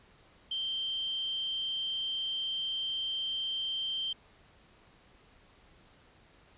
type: tone with amplitude modulation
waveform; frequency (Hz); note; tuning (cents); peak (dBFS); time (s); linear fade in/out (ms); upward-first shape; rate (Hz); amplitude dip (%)
sine; 3136; G7; 0; -30; 0.51-4.13; 5; sine; 236; 25
effects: pink hiss -61 dBFS RMS until 6.57 s + resampled to 8000 Hz